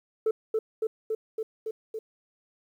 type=tone with echo; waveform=sine; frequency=440.1 Hz; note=A4; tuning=in tune; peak=-19 dBFS; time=0.26-0.31 s; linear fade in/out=5 ms; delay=280 ms; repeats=6; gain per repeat=-2 dB; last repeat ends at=1.99 s; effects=tanh soft clip ceiling -20 dBFS + 10-bit